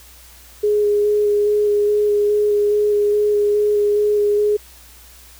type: tone with vibrato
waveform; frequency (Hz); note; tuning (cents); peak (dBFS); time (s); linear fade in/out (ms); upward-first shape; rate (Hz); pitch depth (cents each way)
sine; 415.5; G#4; +1; -13; 0.63-4.57; 10; square; 2.4; 10
effects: added 60 Hz sine -46 dBFS peak until 5.39 s + white hiss -45 dBFS RMS until 5.39 s